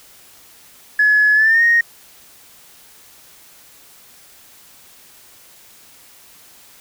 sine tone with pitch glide, 1700 to 1864.6 Hz, G#6 to A#6, +40 to 0 cents, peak -9 dBFS, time 0.99-1.81 s, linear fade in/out 5 ms, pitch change +160 cents, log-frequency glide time 1.34-1.63 s, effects tanh soft clip ceiling -5 dBFS + white hiss -46 dBFS RMS until 6.8 s

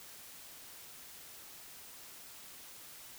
silence, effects white hiss -52 dBFS RMS until 3.18 s

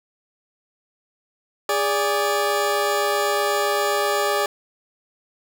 20% pulse tone pair together, 410 / 581.1 Hz, G#4 / D5, -22 / -18 cents, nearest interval tritone, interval 604 cents, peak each -17 dBFS, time 1.69-4.46 s, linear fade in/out 2 ms, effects 8-bit

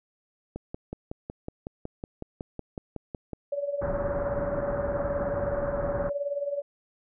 click train, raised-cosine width 2 ms, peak -21 dBFS, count 16, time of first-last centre 0.56-3.333 s, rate 5.41 Hz
sine tone with tremolo, 570 Hz, C#5, 48 cents sharp, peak -24 dBFS, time 3.52-6.62 s, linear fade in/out 5 ms, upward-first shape triangle, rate 19 Hz, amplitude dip 80%
pink low-pass noise, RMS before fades -33 dBFS, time 3.81-6.1 s, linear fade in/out 10 ms, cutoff 1600 Hz, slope 48 dB/octave
effects none

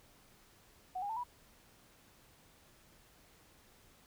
sine tone with pitch steps, 740 / 811.7 / 890.2 / 976.4 Hz, F#5 / G#5 / A5 / B5, 0 / -40 / +20 / -20 cents, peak -36 dBFS, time 0.95-1.238 s, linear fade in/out 10 ms, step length 72 ms, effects pink hiss -64 dBFS RMS until 4.06 s

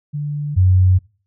sine tone pair in turn, 146.83 / 92.5 Hz, D3 / F#2, 0 / 0 cents, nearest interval minor sixth, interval 800 cents, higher first, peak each -20 / -9 dBFS, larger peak second, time 0.13-0.56 / 0.56-0.99 s, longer neither, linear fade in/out 20 ms, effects noise-tail reverb RT60 0.4 s tail -23 dB re dry

